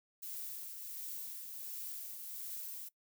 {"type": "noise with tremolo", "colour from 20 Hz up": "violet", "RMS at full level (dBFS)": -43, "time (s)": [0.22, 2.89], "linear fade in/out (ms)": 10, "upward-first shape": "triangle", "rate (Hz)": 1.4, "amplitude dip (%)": 40, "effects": ["noise-tail reverb RT60 0.1 s tail -20 dB re dry"]}